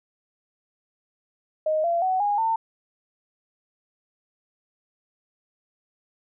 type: tone with pitch steps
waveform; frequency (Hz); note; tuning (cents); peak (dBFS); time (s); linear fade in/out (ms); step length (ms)
sine; 622.3 / 682.6 / 748.6 / 821.1 / 900.6; D#5 / F5 / F#5 / G#5 / A5; 0 / -40 / +20 / -20 / +40; -20; 1.66-2.56; 5; 180
effects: none